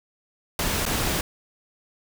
pink noise with dropouts, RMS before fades -25 dBFS, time 0.59-1.21 s, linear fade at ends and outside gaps 2 ms, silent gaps 0.854-0.862 s, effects none

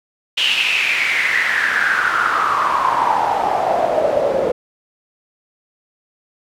pink noise with band-pass filter sweep, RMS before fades -17 dBFS, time 0.37-4.52 s, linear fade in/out 10 ms, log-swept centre 3000 to 500 Hz, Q 7.5, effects none

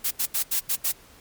blue noise bursts at uneven times, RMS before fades -24 dBFS, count 6, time 0.04-0.11 / 0.19-0.26 / 0.34-0.43 / 0.51-0.6 / 0.69-0.76 / 0.84-0.92 s, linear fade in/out 10 ms, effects pink hiss -52 dBFS RMS until 1.2 s + MP3 96 kbps

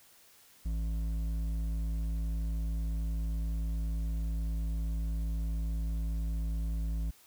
sine tone with hard clipping, 54.7 Hz, A1, 9 cents flat, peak -32 dBFS, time 0.65-7.11 s, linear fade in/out 10 ms, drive 8 dB, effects white hiss -60 dBFS RMS until 7.26 s

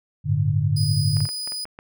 sine chord, G suspended second, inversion none, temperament equal, 98 / 110 / 146.83 Hz, G2 / A2 / D3, 0 / 0 / 0 cents, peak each -23 / -23 / -21 dBFS, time 0.24-1.28 s, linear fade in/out 50 ms
35% pulse tone, 4965 Hz, D#8, 5 cents flat, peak -26 dBFS, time 0.76-1.65 s, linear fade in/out 10 ms
clicks, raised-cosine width 0.5 ms, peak -24 dBFS, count 8, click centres 1.169 / 1.205 / 1.254 / 1.29 / 1.475 / 1.521 / 1.654 / 1.789 s
effects none

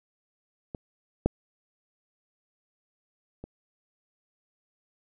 clicks, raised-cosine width 2 ms, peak -22 / -8 / -26 dBFS, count 3, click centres 0.748 / 1.26 / 3.44 s, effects none

